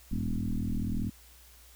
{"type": "tone with frequency modulation", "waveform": "sine", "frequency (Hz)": 103.83, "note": "G#2", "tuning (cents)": 0, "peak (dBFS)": -28, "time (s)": [0.11, 1.1], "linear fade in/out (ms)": 10, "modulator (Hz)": 40.6, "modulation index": 3.9, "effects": ["added 60 Hz sine -56 dBFS peak until 1.75 s", "white hiss -57 dBFS RMS until 1.75 s"]}